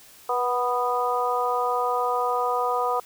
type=harmonic tone with a mistuned harmonic; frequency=246.9 Hz; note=B3; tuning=in tune; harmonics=2 / 3 / 4 / 5; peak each=-27 / -27 / -27 / -27 dBFS; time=0.29-3 s; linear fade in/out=5 ms; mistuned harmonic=2; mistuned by=-17 cents; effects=white hiss -50 dBFS RMS until 3.05 s